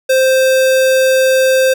square tone, 523.3 Hz, C5, in tune, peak -9 dBFS, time 0.09-1.74 s, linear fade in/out 10 ms, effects none

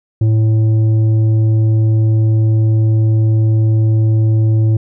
sine tone with tanh clipping, 110 Hz, A2, in tune, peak -10 dBFS, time 0.21-4.77 s, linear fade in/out 5 ms, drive 7 dB, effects none

